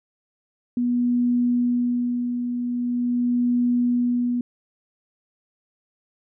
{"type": "tone with tremolo", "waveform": "sine", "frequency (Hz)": 243.4, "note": "B3", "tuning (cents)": -25, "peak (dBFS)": -17, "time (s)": [0.77, 4.41], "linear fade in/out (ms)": 2, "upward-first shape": "sine", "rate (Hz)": 0.43, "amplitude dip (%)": 50, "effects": []}